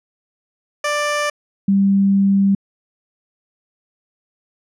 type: tone pair in turn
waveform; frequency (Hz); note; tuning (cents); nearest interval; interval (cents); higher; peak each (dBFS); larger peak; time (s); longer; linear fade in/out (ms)
15% pulse / sine; 590 / 196.89; D5 / G3; +8 / +8; octave + perfect fifth; 1900; first; -11; neither; 0.84-1.3 / 1.68-2.55; second; 5
effects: low-pass 9000 Hz 12 dB/octave